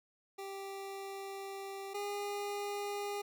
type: tone pair in turn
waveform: 25% pulse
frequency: 392 / 407.4 Hz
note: G4 / G#4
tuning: 0 / -33 cents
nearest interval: minor second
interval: 67 cents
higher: second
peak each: -38 / -33 dBFS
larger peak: second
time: 0.38-1.94 / 1.94-3.22 s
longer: first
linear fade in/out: 10 ms
effects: none